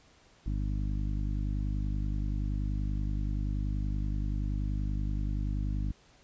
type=harmonic tone; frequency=50.5 Hz; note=G#1; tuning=48 cents flat; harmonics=1 / 2 / 3 / 4 / 5 / 6; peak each=-30 / -36 / -40 / -42 / -44 / -46 dBFS; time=0.46-5.92 s; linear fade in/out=5 ms; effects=pink hiss -61 dBFS RMS until 6.23 s + resampled to 16000 Hz